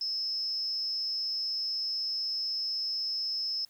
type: tone with amplitude modulation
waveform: sine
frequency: 5200 Hz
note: E8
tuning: 24 cents flat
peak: -27 dBFS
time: 0.01-3.65 s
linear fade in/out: 2 ms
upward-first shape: sine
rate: 264 Hz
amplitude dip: 60%
effects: white hiss -64 dBFS RMS until 3.69 s

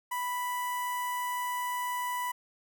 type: tone with notch filter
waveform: sawtooth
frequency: 987.8 Hz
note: B5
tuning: in tune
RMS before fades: -33 dBFS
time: 0.11-2.32 s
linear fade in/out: 10 ms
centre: 4300 Hz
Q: 0.7
effects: none

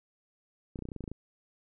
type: clicks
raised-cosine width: 3 ms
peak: -26 dBFS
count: 11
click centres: 0.758 / 0.79 / 0.823 / 0.854 / 0.888 / 0.918 / 0.963 / 1.007 / 1.04 / 1.078 / 1.116 s
effects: none

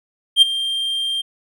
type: tone with ADSR envelope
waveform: triangle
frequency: 3181 Hz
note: G7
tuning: 25 cents sharp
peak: -3 dBFS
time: 0.36-1.22 s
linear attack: 59 ms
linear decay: 15 ms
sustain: -15 dB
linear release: 15 ms
effects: none

